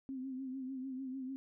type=tone with vibrato; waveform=sine; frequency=262.5 Hz; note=C4; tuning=6 cents sharp; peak=-39 dBFS; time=0.09-1.36 s; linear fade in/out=0 ms; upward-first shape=triangle; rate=6.7 Hz; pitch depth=65 cents each way; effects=none